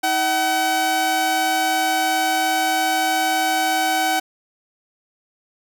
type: tone pair together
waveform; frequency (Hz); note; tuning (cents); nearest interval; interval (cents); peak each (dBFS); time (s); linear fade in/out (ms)
sawtooth; 318.4 / 757.3; D#4 / F#5; +40 / +40; octave + minor third; 1500; -23 / -14; 0.03-4.2; 10
effects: none